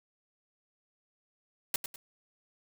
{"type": "noise with echo", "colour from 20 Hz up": "white", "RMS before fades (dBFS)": -29, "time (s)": [1.74, 1.76], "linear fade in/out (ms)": 2, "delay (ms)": 100, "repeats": 2, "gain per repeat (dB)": -9, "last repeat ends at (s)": 1.96, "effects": []}